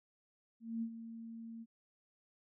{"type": "tone with ADSR envelope", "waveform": "sine", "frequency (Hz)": 228, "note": "A#3", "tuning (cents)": -38, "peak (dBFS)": -34, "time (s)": [0.6, 1.66], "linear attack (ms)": 220, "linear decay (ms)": 74, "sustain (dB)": -11, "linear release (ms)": 42, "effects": []}